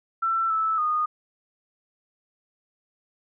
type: tone with pitch steps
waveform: sine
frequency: 1340 / 1311 / 1231 Hz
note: E6 / E6 / D#6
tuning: +28 / -10 / -19 cents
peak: -21 dBFS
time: 0.22-1.06 s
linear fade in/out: 10 ms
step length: 280 ms
effects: none